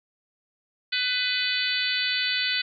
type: harmonic tone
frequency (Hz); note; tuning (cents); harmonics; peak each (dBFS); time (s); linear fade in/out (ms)
499.6; B4; +20; 3 / 4 / 5 / 6 / 7 / 8 / 9; -31 / -31 / -31 / -31 / -31 / -31 / -31; 0.92-2.62; 10
effects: none